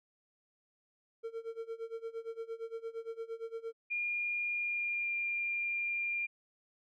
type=tone with tremolo; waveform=triangle; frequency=455 Hz; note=A#4; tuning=42 cents flat; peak=-34 dBFS; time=1.23-3.73 s; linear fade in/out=20 ms; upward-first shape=sine; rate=8.7 Hz; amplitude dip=90%
type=tone with pitch glide; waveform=sine; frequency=2417 to 2396 Hz; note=D7 to D7; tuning=+49 to +34 cents; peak=-32 dBFS; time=3.9-6.27 s; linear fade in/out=20 ms; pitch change=-15 cents; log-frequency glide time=4.55-5.25 s
effects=none